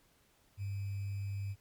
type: tone with sample-and-hold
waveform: sine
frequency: 99.3 Hz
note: G2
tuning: 23 cents sharp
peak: -35 dBFS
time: 0.57-1.56 s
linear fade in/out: 50 ms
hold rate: 2450 Hz
effects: pink hiss -69 dBFS RMS until 1.6 s + MP3 96 kbps